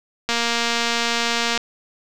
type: click train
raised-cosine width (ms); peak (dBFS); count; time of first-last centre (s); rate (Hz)
0.2; -4; 302; 0.29-1.576; 234
effects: none